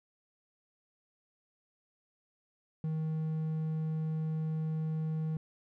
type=tone; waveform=triangle; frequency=157.8 Hz; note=D#3; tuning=25 cents sharp; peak=-29 dBFS; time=2.84-5.37 s; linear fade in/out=2 ms; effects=none